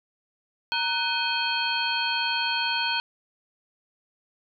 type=tone cluster; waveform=sine; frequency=933 / 1495 / 2523 / 3189 / 4345 Hz; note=A#5 / F#6 / D#7 / G7 / C#8; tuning=+1 / +17 / +23 / +29 / -35 cents; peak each=-30 dBFS; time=0.72-3 s; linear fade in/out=0 ms; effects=none